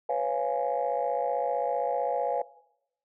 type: chord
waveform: sine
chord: C# dominant seventh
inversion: third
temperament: just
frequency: 498.9 / 554.4 / 693 / 831.5 Hz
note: B4 / C#5 / E#5 / G#5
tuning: +17 / 0 / -14 / +2 cents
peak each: -30 dBFS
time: 0.09-2.42 s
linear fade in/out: 5 ms
effects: noise-tail reverb RT60 0.8 s tail -19 dB re dry + tanh soft clip ceiling -17 dBFS